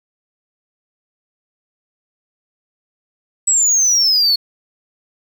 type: exponential sweep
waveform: sine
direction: down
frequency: 7902 to 4331 Hz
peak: -8 dBFS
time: 3.47-4.36 s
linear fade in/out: 10 ms
effects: tanh soft clip ceiling -10 dBFS + 7-bit